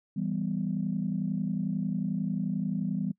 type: chord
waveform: sine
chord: E minor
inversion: none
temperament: equal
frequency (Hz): 164.81 / 196 / 246.9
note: E3 / G3 / B3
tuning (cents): 0 / 0 / 0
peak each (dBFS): -32 / -30 / -34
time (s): 0.16-3.12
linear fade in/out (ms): 10
effects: noise-tail reverb RT60 0.1 s tail -25 dB re dry + tanh soft clip ceiling -18 dBFS